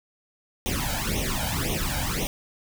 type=noise with flanger; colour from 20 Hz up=pink; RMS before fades=-27 dBFS; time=0.66-2.27 s; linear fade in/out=0 ms; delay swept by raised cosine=0.32 to 1.32 ms; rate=1.9 Hz; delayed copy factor=+1; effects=none